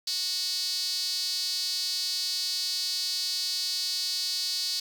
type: tone with high-pass filter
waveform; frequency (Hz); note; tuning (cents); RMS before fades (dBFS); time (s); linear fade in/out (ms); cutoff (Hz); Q
sawtooth; 370; F#4; 0; -30; 0.07-4.8; 5; 4500; 6.3
effects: none